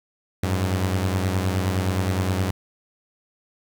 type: beating tone pair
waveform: sawtooth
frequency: 92.4 / 102 Hz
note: F#2 / G#2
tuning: -2 / -31 cents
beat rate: 9.6 Hz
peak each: -18 / -23 dBFS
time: 0.43-2.51 s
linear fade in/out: 5 ms
effects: 9-bit